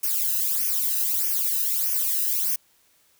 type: noise with flanger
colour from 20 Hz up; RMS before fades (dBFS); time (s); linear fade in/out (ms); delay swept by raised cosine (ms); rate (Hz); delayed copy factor
violet; -24; 0.03-2.56; 5; 0.25 to 0.91; 1.6; -0.95
effects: white hiss -62 dBFS RMS until 3.19 s

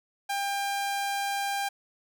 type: tone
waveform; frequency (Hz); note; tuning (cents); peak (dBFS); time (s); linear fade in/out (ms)
sawtooth; 798; G5; +31; -24; 0.29-1.69; 10
effects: none

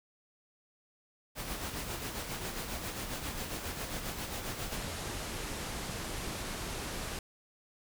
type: noise with tremolo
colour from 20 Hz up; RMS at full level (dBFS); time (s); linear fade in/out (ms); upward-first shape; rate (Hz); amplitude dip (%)
pink; -37; 1.35-4.79; 50; sine; 7.4; 45
type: clicks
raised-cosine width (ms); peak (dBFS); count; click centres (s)
5; -31; 7; 3.352 / 4.242 / 4.68 / 4.846 / 5.516 / 5.897 / 6.277
type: low-pass noise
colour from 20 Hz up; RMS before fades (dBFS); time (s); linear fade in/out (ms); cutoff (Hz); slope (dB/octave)
pink; -39; 4.72-7.19; 2; 12000; 24
effects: none

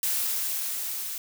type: noise with level ramp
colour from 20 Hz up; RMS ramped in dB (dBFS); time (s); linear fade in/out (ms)
blue; -26 to -34; 0.03-1.18; 2
effects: none

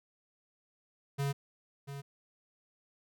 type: tone with echo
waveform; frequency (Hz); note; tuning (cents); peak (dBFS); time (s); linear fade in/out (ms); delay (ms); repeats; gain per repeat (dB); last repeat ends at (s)
square; 140; C#3; +18; -31; 1.18-1.33; 20; 690; 1; -10; 2.02
effects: none

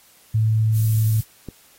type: tone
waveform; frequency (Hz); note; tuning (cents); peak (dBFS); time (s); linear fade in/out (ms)
sine; 110; A2; 0; -15; 0.34-1.21; 10
type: noise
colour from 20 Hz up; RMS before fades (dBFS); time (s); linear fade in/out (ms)
violet; -32; 0.72-1.25; 50
type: click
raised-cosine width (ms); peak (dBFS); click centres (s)
3; -19; 1.487
effects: white hiss -53 dBFS RMS until 1.78 s + AAC 48 kbps

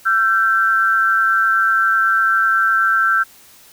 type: tone pair together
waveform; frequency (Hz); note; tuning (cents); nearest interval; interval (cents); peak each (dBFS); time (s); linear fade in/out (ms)
sine; 1348 / 1558.4; E6 / G6; +38 / -11; minor third; 251; -15; 0.05-3.24; 20
effects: white hiss -46 dBFS RMS until 3.72 s

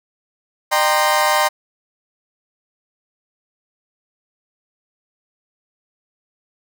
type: chord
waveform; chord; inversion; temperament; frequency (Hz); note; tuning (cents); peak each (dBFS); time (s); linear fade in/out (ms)
30% pulse; C minor seventh; first; equal with one note detuned; 606.3 / 784 / 932.3 / 1046.5; Eb5 / G5 / Bb5 / C6; -45 / 0 / 0 / 0; -17; 0.71-1.49; 20
effects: none

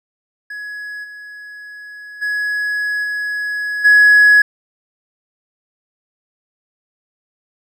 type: tone with level steps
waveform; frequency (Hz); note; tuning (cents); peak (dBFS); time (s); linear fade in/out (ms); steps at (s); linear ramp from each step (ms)
triangle; 1680; G#6; +19; -24 / -30 / -15 / -17 / -3; 0.5-4.42; 5; 1.03 / 2.21 / 3.03 / 3.84; 20
effects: tanh soft clip ceiling -1 dBFS

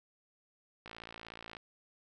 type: click train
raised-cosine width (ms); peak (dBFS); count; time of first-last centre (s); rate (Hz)
0.3; -30; 41; 0.86-1.568; 56.5
effects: none

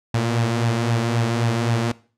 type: tone with flanger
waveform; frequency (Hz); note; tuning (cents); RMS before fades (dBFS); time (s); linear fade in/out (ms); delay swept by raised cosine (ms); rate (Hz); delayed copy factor
sawtooth; 116.54; A#2; 0; -21; 0.14-1.92; 5; 1.1 to 5.7; 3.8; +0.5
effects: noise-tail reverb RT60 0.4 s tail -20 dB re dry + low-pass 8000 Hz 12 dB/octave

